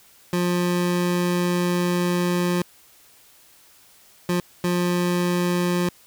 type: tone bursts at uneven times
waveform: 25% pulse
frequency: 176.8 Hz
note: F3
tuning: 22 cents sharp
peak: -16 dBFS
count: 3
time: 0.33-2.62 / 4.29-4.4 / 4.64-5.89 s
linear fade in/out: 2 ms
effects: white hiss -53 dBFS RMS until 6.06 s